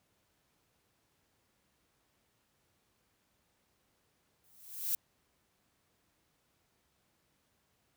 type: noise with exponential growth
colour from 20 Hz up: violet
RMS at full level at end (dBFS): -30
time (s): 4.44-4.95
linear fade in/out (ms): 0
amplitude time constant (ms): 110
effects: pink hiss -75 dBFS RMS until 7.96 s + high-pass 60 Hz 12 dB/octave